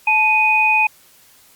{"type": "tone pair together", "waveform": "sine", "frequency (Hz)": [872, 2489], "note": ["A5", "D#7"], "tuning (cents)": [-16, 0], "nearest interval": "octave + tritone", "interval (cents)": 1816, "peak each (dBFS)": [-17, -13], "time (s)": [0.07, 0.87], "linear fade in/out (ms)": 5, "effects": ["white hiss -50 dBFS RMS until 1.55 s", "Opus 48 kbps"]}